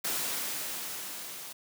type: noise with level ramp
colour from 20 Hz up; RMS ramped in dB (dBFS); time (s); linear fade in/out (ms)
white; -31 to -43; 0.04-1.53; 10
effects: high-pass 150 Hz 12 dB/octave